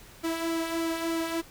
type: tone with flanger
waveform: sawtooth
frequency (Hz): 329.6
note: E4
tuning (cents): 0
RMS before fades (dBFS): -30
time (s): 0.23-1.42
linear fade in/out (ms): 20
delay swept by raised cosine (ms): 1.1 to 2.9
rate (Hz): 3.3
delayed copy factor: -0.5
effects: pink hiss -51 dBFS RMS until 1.5 s